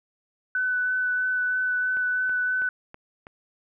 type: tone with vibrato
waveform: sine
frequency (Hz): 1500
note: F#6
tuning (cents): +23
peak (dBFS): -22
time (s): 0.55-2.69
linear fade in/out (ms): 2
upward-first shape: sine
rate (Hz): 3.1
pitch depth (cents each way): 11
type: click train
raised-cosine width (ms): 0.5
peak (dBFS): -27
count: 5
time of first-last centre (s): 1.97-3.269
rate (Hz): 3.08
effects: none